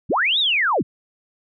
sine linear two-way sweep, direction up then down, 67.3 to 3888 to 67.3 Hz, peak -16 dBFS, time 0.09-0.83 s, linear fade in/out 20 ms, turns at 0.39 s, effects none

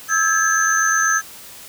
sine tone cluster, 1301 / 1612 / 1700 / 6230 Hz, E6 / G6 / G#6 / G8, -23 / +48 / +40 / -12 cents, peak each -20 dBFS, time 0.08-1.22 s, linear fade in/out 50 ms, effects white hiss -39 dBFS RMS until 1.68 s

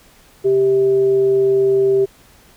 sine tone with frequency modulation, 392 Hz, G4, in tune, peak -11 dBFS, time 0.44-2.06 s, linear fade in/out 20 ms, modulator 256 Hz, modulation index 0.2, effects pink hiss -49 dBFS RMS until 2.56 s

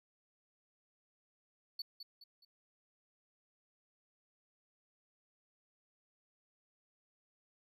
triangle tone with echo, 4461 Hz, C#8, 10 cents sharp, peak -37 dBFS, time 1.79-1.82 s, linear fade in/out 5 ms, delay 210 ms, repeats 3, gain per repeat -8 dB, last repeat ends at 2.45 s, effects none

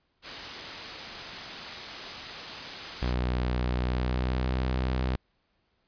white noise, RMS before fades -37 dBFS, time 0.22-3.15 s, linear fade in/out 50 ms
sawtooth tone with pitch glide, 61.74 to 63.7 Hz, B1 to C2, 0 to -46 cents, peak -22 dBFS, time 3.02-5.16 s, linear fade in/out 0 ms, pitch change +54 cents, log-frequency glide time 3.8-4.56 s
effects pink hiss -73 dBFS RMS until 5.87 s + resampled to 11025 Hz

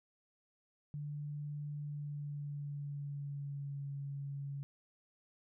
sine tone with pitch glide, 146.9 to 140.27 Hz, D3 to C#3, +1 to +21 cents, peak -39 dBFS, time 0.94-4.63 s, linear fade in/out 0 ms, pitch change -80 cents, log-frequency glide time 1.81-3.9 s, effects none

